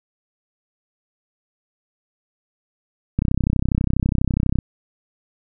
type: click train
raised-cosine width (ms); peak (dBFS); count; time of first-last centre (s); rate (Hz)
5; -6; 46; 3.19-4.588; 32.2
effects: none